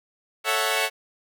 10% pulse chord, F# minor seventh, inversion first, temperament equal, 440 / 554.4 / 659.3 / 740 Hz, A4 / C#5 / E5 / F#5, 0 / 0 / 0 / 0 cents, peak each -19 dBFS, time 0.44-0.9 s, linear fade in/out 50 ms, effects none

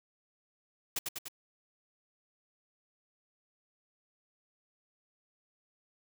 white noise with echo, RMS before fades -33 dBFS, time 0.96-0.99 s, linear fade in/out 5 ms, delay 98 ms, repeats 3, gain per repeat -3 dB, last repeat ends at 1.284 s, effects none

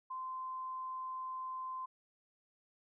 sine tone, 1036 Hz, C6, 17 cents flat, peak -39 dBFS, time 0.1-1.86 s, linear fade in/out 10 ms, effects none

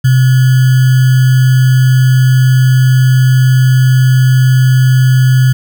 sine tone with sample-and-hold, 129 Hz, C3, 24 cents flat, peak -4 dBFS, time 0.04-5.53 s, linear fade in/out 10 ms, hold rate 1575 Hz, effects none

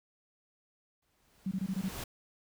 pink noise with exponential growth, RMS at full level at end -39 dBFS, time 1.02-2.04 s, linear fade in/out 5 ms, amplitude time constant 220 ms
sine tone bursts, 190 Hz, F#3, 46 cents sharp, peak -30 dBFS, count 6, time 1.46-1.888 s, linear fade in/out 5 ms, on 53 ms, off 22 ms
effects none

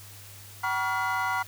triangle tone cluster, 758 / 962 / 1132 / 1414 / 2017 Hz, F#5 / B5 / C#6 / F6 / B6, +42 / -46 / +36 / +21 / +36 cents, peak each -31 / -28 / -32 / -29 / -33 dBFS, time 0.63-1.43 s, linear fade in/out 10 ms, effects added 100 Hz sine -48 dBFS peak until 1.47 s + white hiss -48 dBFS RMS until 1.47 s

